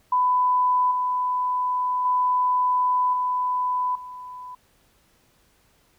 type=tone with level steps; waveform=sine; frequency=999 Hz; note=B5; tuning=20 cents sharp; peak=-17 / -21 / -18 / -21 / -35 dBFS; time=0.12-4.55 s; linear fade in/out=5 ms; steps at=0.91 / 2.05 / 3.13 / 3.95 s; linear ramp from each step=5 ms; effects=pink hiss -62 dBFS RMS until 5.98 s